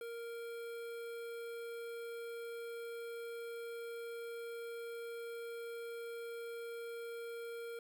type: tone with notch filter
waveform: square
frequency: 466.2 Hz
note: A#4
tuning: in tune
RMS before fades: -45 dBFS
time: 0.01-7.79 s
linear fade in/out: 2 ms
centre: 6000 Hz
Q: 1
effects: none